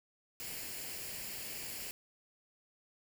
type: noise with comb filter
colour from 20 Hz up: white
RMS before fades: -43 dBFS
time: 0.4-1.91 s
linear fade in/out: 0 ms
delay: 0.41 ms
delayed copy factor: +0.55
effects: none